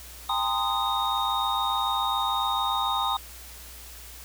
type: tone cluster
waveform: sine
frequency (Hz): 800 / 907 / 1031 / 1241 / 3712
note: G5 / A#5 / C6 / D#6 / A#7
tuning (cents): +35 / -48 / -26 / -5 / -8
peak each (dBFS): -30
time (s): 0.29-3.17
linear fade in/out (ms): 5
effects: added 60 Hz sine -46 dBFS peak until 4.24 s + white hiss -45 dBFS RMS until 4.24 s